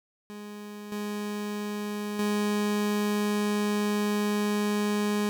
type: tone with level steps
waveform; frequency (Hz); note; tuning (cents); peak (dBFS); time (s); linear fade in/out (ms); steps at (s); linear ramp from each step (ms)
30% pulse; 207.7; G#3; 0; -36 / -28 / -22; 0.3-5.29; 0; 0.92 / 2.19; 2
effects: none